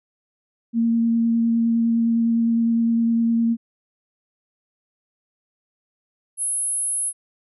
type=tone with vibrato; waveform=sine; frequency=230.5 Hz; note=A#3; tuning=19 cents flat; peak=-16 dBFS; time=0.73-3.57 s; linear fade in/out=50 ms; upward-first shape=sine; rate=9.8 Hz; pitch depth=10 cents each way
type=tone; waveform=sine; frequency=10620 Hz; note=E9; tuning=12 cents sharp; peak=-21 dBFS; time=6.37-7.13 s; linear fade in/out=50 ms
effects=none